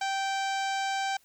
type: harmonic tone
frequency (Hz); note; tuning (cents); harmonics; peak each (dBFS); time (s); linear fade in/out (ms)
780; G5; -9; 1 / 2 / 3 / 4 / 5 / 6 / 7 / 8 / 9 / 10; -29 / -35 / -39 / -41 / -43 / -45 / -46 / -47 / -48 / -49; 0.01-1.17; 5
effects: white hiss -64 dBFS RMS until 1.24 s